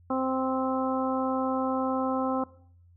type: harmonic tone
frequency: 261.6 Hz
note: C4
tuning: in tune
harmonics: 1 / 2 / 3 / 4 / 5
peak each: -28 / -31 / -33 / -34 / -35 dBFS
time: 0.1-2.44 s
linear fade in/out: 5 ms
effects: noise-tail reverb RT60 0.6 s tail -20 dB re dry + added 87 Hz sine -54 dBFS peak until 2.96 s